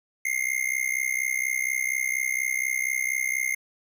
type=tone with amplitude modulation; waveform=square; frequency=2115 Hz; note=C7; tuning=18 cents sharp; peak=-21 dBFS; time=0.25-3.55 s; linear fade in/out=5 ms; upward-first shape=sine; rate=64.2 Hz; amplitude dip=95%; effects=none